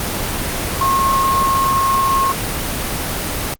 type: tone in noise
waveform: sine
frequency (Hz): 1080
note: C#6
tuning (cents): -45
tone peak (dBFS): -13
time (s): 0.81-2.32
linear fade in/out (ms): 2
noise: pink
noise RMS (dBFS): -21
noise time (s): 0-3.54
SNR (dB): +5
effects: Opus 24 kbps